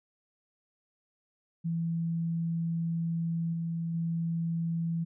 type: tone with level steps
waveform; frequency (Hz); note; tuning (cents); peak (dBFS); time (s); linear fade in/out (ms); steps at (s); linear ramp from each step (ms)
sine; 166.4; E3; +17; -28 / -30 / -28; 1.64-5.05; 20; 3.53 / 3.94; 5
effects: none